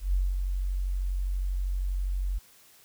sine tone with ADSR envelope, 46.25 Hz, F#1, in tune, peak -21 dBFS, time 0-2.39 s, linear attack 130 ms, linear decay 210 ms, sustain -5 dB, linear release 16 ms, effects white hiss -57 dBFS RMS until 2.84 s

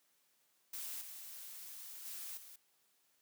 blue noise with level steps, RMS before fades -44 / -50 / -46 / -55 dBFS, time 0.73-2.56 s, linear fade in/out 5 ms, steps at 1.01 / 2.05 / 2.37 s, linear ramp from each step 5 ms, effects white hiss -75 dBFS RMS until 3.21 s + high-pass 150 Hz 12 dB/octave

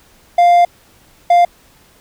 triangle tone pair in turn, 699 / 699 Hz, F5 / F5, +1 / +1 cents, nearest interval unison, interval 0 cents, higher neither, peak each -4 dBFS, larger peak neither, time 0.38-0.65 / 1.3-1.45 s, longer first, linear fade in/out 5 ms, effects pink hiss -49 dBFS RMS until 2 s

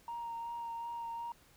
sine tone with vibrato, 932.3 Hz, A#5, in tune, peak -37 dBFS, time 0.08-1.32 s, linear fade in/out 2 ms, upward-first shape sine, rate 2.7 Hz, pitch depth 15 cents each way, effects tanh soft clip ceiling -35 dBFS + pink hiss -64 dBFS RMS until 1.56 s

